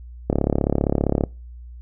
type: click train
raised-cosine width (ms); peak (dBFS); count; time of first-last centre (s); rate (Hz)
2; -5; 34; 0.3-1.237; 35.2
effects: noise-tail reverb RT60 0.3 s tail -24 dB re dry + added 60 Hz sine -36 dBFS peak until 1.81 s